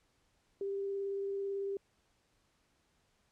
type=tone with vibrato; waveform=sine; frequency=395.4 Hz; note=G4; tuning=15 cents sharp; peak=-34 dBFS; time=0.61-1.77 s; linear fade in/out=2 ms; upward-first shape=triangle; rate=18 Hz; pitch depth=12 cents each way; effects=pink hiss -74 dBFS RMS until 3.31 s + low-pass 9000 Hz 12 dB/octave